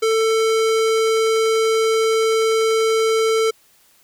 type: tone with low-pass filter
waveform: square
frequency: 444.8 Hz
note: A4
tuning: 19 cents sharp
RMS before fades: -17 dBFS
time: 0.02-3.51 s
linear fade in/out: 10 ms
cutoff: 9400 Hz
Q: 0.8
effects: white hiss -55 dBFS RMS until 4.03 s